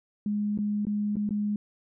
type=tone with dropouts; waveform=sine; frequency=207.7 Hz; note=G#3; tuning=in tune; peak=-25 dBFS; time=0.26-1.56 s; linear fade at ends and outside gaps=2 ms; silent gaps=0.576-0.587 / 0.852-0.868 / 1.157-1.167 / 1.292-1.307 s; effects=none